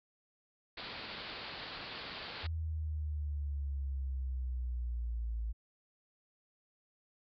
white low-pass noise, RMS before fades -45 dBFS, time 0.77-2.47 s, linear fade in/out 5 ms, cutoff 4700 Hz, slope 96 dB/octave
sine exponential sweep, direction down, 82 to 55 Hz, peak -34 dBFS, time 2.43-5.53 s, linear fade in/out 20 ms
effects none

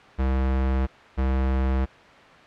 square tone pair in turn, 65.7 / 65.7 Hz, C2 / C2, +8 / +8 cents, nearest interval unison, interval 0 cents, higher neither, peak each -21 dBFS, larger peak neither, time 0.18-0.87 / 1.17-1.86 s, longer neither, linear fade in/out 20 ms, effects white hiss -47 dBFS RMS until 2.46 s + low-pass 2000 Hz 12 dB/octave

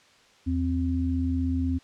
sine tone pair together, 81.8 / 261.6 Hz, E2 / C4, -13 / 0 cents, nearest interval octave + minor sixth, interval 2013 cents, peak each -26 dBFS, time 0.46-1.79 s, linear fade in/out 20 ms, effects white hiss -57 dBFS RMS until 1.83 s + low-pass 5000 Hz 12 dB/octave

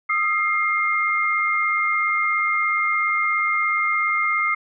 sine tone cluster, 1233 / 1330 / 2120 Hz, D#6 / E6 / C7, -16 / +15 / +22 cents, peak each -23 / -28 / -20 dBFS, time 0.09-4.55 s, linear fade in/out 10 ms, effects none

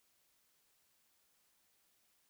silence, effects white hiss -75 dBFS RMS until 2.29 s

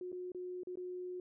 sine tone with dropouts, 362.2 Hz, F#4, 37 cents flat, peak -40 dBFS, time 0.01-1.2 s, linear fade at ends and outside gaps 2 ms, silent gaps 0.119-0.127 / 0.319-0.347 / 0.634-0.671 / 0.756-0.772 s, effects none

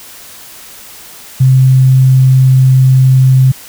sine tone, 130.81 Hz, C3, in tune, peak -3 dBFS, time 1.4-3.52 s, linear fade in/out 10 ms, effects white hiss -33 dBFS RMS until 3.68 s

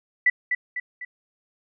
sine tone with echo, 1975.5 Hz, B6, in tune, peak -14 dBFS, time 0.26-0.3 s, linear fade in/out 5 ms, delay 250 ms, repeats 3, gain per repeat -6 dB, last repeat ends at 1.05 s, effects none

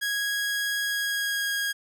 sawtooth tone with pitch glide, 1653 to 1637.8 Hz, G#6 to G#6, -9 to -25 cents, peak -22 dBFS, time 0.01-1.73 s, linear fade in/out 20 ms, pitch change -16 cents, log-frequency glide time 0.83-1.5 s, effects none

